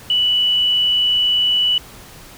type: tone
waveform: sine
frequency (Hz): 2960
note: F#7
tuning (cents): 0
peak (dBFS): -13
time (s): 0.1-1.78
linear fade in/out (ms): 2
effects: pink hiss -40 dBFS RMS until 2.37 s